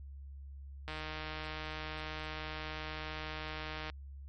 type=click train; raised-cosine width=0.3 ms; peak=-25 dBFS; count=469; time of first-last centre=0.88-3.899 s; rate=155 Hz; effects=added 69 Hz sine -45 dBFS peak until 4.28 s + MP3 48 kbps